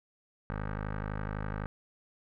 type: tone with low-pass filter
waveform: 15% pulse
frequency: 51.91 Hz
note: G#1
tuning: in tune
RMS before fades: -36 dBFS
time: 0.5-1.66 s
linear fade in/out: 0 ms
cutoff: 1500 Hz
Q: 2.6
effects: none